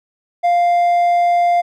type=tone with hard clipping; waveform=sine; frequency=698.5 Hz; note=F5; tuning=in tune; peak=-12 dBFS; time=0.43-1.62 s; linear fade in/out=20 ms; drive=3 dB; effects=none